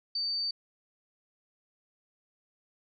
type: tone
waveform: sine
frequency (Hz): 4593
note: D8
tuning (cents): -39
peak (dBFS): -29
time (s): 0.15-0.51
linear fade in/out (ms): 5
effects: none